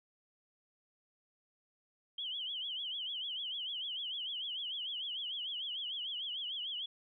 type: tone with vibrato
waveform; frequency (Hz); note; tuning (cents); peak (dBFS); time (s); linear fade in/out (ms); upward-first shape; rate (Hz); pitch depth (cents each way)
sine; 3136; G7; 0; -37; 2.18-6.86; 5; triangle; 6.7; 170
effects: none